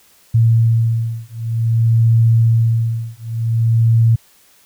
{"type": "beating tone pair", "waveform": "sine", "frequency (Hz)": [114.1, 114.63], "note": ["A#2", "A#2"], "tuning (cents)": [-37, -29], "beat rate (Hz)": 0.53, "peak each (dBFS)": -14, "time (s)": [0.34, 4.16], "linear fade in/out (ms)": 10, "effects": ["white hiss -51 dBFS RMS until 4.65 s"]}